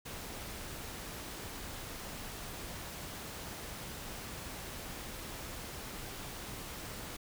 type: noise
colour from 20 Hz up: pink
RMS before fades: -44 dBFS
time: 0.05-7.17 s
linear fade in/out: 10 ms
effects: none